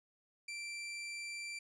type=tone; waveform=sawtooth; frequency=2349 Hz; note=D7; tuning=in tune; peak=-38 dBFS; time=0.48-1.59 s; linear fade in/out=5 ms; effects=resampled to 22050 Hz